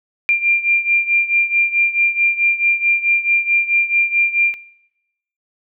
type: beating tone pair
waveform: sine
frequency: 2384 / 2388.6 Hz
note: D7 / D7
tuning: +25 / +29 cents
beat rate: 4.6 Hz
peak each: -14 / -19 dBFS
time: 0.29-4.54 s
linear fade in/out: 0 ms
effects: noise-tail reverb RT60 0.9 s tail -20 dB re dry